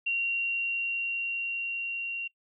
sine tone with level ramp, 2755 Hz, F7, 24 cents flat, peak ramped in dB -25 to -31 dBFS, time 0.06-2.28 s, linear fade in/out 10 ms, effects noise-tail reverb RT60 0.1 s tail -21 dB re dry

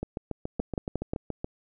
two click trains, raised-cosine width 2 ms, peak -15 / -18 dBFS, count 4 / 11, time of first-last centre 0.6-1.135 / 0.03-1.444 s, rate 5.61 / 7.07 Hz, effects none

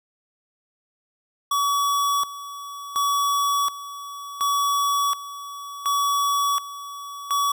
square tone with tremolo, 1135 Hz, C#6, 41 cents sharp, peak -20 dBFS, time 1.51-7.52 s, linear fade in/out 5 ms, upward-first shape square, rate 0.69 Hz, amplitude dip 80%, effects none

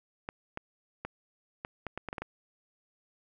clicks, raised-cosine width 0.5 ms, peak -21 dBFS, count 10, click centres 0.289 / 0.574 / 1.05 / 1.649 / 1.867 / 1.976 / 2.087 / 2.129 / 2.182 / 2.22 s, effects none

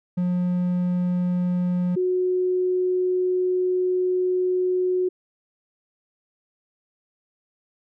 triangle / sine tone pair in turn, 178.8 / 366 Hz, F3 / F#4, +41 / -19 cents, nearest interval octave, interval 1240 cents, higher second, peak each -18 / -19 dBFS, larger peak first, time 0.17-1.96 / 1.96-5.09 s, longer second, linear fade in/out 10 ms, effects none

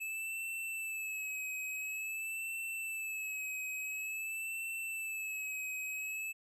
square tone with vibrato, 2606 Hz, E7, 20 cents flat, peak -38 dBFS, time 0-6.33 s, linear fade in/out 20 ms, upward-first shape sine, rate 0.48 Hz, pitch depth 49 cents each way, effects none

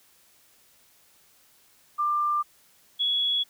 sine tone pair in turn, 1190 / 3366 Hz, D6 / G#7, +22 / +23 cents, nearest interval octave + tritone, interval 1801 cents, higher second, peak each -22 dBFS, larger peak neither, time 1.98-2.43 / 2.99-3.44 s, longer neither, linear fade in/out 20 ms, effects white hiss -60 dBFS RMS until 3.49 s

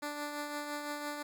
10% pulse tone with tremolo, 293.7 Hz, D4, in tune, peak -27 dBFS, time 0.02-1.23 s, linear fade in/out 10 ms, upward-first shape triangle, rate 5.9 Hz, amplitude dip 45%, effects none

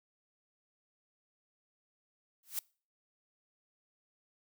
blue noise with exponential growth, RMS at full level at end -32 dBFS, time 2.43-2.59 s, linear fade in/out 2 ms, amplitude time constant 33 ms, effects noise-tail reverb RT60 0.4 s tail -25 dB re dry

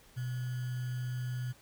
sine tone with sample-and-hold, 124.8 Hz, B2, 19 cents sharp, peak -33 dBFS, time 0.16-1.53 s, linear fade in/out 20 ms, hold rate 1575 Hz, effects pink hiss -60 dBFS RMS until 1.61 s

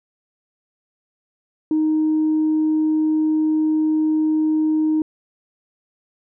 sine tone, 311.1 Hz, D#4, in tune, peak -14 dBFS, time 1.71-5.02 s, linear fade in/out 2 ms, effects tanh soft clip ceiling -12 dBFS

